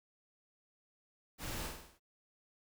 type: noise with echo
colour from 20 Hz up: pink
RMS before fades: -43 dBFS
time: 1.38-1.71 s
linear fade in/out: 50 ms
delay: 48 ms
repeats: 6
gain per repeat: -4 dB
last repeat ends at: 1.998 s
effects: none